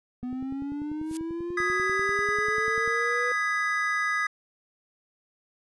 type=click train; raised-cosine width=3 ms; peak=-29 dBFS; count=28; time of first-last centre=0.23-2.877 s; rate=10.2 Hz
type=linear sweep; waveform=triangle; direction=up; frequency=246.9 to 493.9 Hz; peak=-28 dBFS; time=0.23-3.32 s; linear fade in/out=2 ms
type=noise with exponential growth; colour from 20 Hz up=blue; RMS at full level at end=-33 dBFS; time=1.02-1.17 s; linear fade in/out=1 ms; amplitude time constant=31 ms
type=chord; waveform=triangle; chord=G# minor; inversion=second; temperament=equal with one note detuned; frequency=1244.5 / 1661.2 / 1991.6 Hz; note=D#6 / G#6 / B6; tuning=0 / 0 / +14 cents; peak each=-27 dBFS; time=1.57-4.27 s; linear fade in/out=5 ms
effects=resampled to 24000 Hz